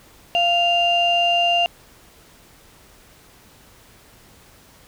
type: tone pair together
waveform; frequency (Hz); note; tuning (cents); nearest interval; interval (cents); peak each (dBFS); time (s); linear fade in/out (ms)
sine; 694.3 / 2794; F5 / F7; -10 / 0; 2 octaves; 2410; -17; 0.35-1.66; 0
effects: tanh soft clip ceiling -9 dBFS + pink hiss -50 dBFS RMS until 4.87 s